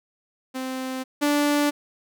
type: tone pair in turn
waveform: sawtooth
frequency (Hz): 259.9 / 291.7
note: C4 / D4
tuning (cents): -11 / -12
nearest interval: major second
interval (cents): 199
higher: second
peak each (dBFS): -24 / -15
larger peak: second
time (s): 0.54-1.04 / 1.21-1.71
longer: neither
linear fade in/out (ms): 20
effects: none